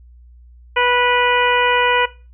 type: harmonic tone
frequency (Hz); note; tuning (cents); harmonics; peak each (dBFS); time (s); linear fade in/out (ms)
490.6; B4; -12; 1 / 2 / 3 / 4 / 5 / 6; -19 / -18 / -20 / -21 / -20 / -24; 0.76-2.06; 10
effects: noise-tail reverb RT60 0.3 s tail -17 dB re dry + added 60 Hz sine -41 dBFS peak until 2.33 s